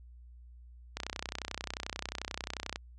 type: click train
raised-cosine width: 0.2 ms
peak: -18 dBFS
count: 57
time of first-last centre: 0.97-2.759 s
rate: 31.3 Hz
effects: added 60 Hz sine -50 dBFS peak until 2.98 s + resampled to 24000 Hz